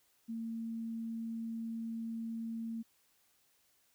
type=tone; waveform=sine; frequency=227.3 Hz; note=A#3; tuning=43 cents flat; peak=-37 dBFS; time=0.28-2.83 s; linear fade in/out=20 ms; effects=white hiss -72 dBFS RMS until 3.94 s